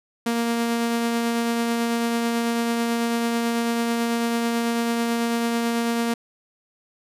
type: tone with tremolo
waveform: sawtooth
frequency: 233.3 Hz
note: A#3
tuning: 2 cents sharp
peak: -16 dBFS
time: 0.26-6.14 s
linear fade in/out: 5 ms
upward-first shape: triangle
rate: 9.1 Hz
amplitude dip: 25%
effects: resampled to 32000 Hz